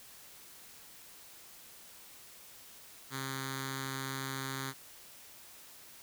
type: tone with notch filter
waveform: 5% pulse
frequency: 134 Hz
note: C3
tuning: 42 cents sharp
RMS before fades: -39 dBFS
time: 3.1-4.74 s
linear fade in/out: 50 ms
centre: 620 Hz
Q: 0.61
effects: white hiss -54 dBFS RMS until 6.02 s